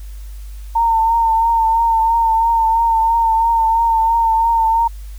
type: tone with vibrato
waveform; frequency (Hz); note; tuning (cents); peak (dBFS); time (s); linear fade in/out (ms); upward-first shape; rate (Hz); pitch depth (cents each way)
sine; 910; A#5; -42; -11; 0.75-4.88; 10; triangle; 3; 38
effects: added 50 Hz sine -28 dBFS peak until 5.18 s + white hiss -48 dBFS RMS until 5.18 s